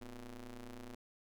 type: ring-modulated tone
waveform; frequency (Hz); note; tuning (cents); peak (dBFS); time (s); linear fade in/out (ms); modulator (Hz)
sawtooth; 118.2; A#2; +24; -40; 0.01-0.95; 5; 133
effects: none